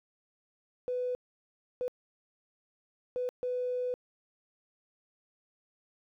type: tone bursts at uneven times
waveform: triangle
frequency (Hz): 498.1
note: B4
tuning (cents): +15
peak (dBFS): -26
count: 4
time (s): 0.88-1.15 / 1.81-1.88 / 3.16-3.29 / 3.43-3.94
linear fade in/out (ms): 0
effects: tanh soft clip ceiling -28 dBFS